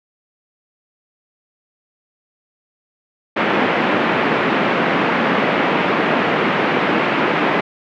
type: band-pass noise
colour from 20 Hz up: pink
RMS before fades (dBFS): -17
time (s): 3.36-7.61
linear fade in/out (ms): 10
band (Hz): 190 to 2600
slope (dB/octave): 24
effects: none